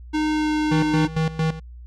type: tone with pitch glide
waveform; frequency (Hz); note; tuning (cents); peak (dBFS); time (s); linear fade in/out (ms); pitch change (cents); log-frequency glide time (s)
square; 307 to 305.2; D#4 to D#4; -23 to -33; -20; 0.13-1.08; 20; -10; 0.31-0.5
type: tone with tremolo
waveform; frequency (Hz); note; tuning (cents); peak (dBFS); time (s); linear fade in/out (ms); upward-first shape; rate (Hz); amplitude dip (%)
square; 159.5; D#3; +43; -19; 0.71-1.6; 10; square; 4.4; 80
effects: added 60 Hz sine -37 dBFS peak until 1.86 s + low-pass 5000 Hz 12 dB/octave